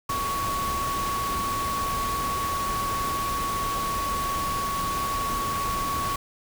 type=tone in noise; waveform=sine; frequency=1118 Hz; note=C#6; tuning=14 cents sharp; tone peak=-26 dBFS; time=0.09-6.16 s; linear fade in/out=5 ms; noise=pink; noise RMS=-32 dBFS; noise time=0.09-6.16 s; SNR=+3 dB; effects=none